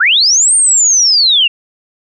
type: linear two-way sweep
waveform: sine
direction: up then down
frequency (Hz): 1283 to 8860 to 2680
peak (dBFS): -6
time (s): 0-1.48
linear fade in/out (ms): 10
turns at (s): 0.55
effects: none